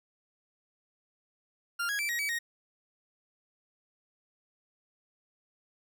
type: tone with pitch steps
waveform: 40% pulse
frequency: 1397 / 1654 / 2331 / 1893 / 2283 / 1870 Hz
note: F6 / G#6 / D7 / A#6 / D7 / A#6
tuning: 0 / -8 / -14 / +26 / -50 / +5 cents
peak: -29 dBFS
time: 1.79-2.39 s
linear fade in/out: 10 ms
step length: 100 ms
effects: none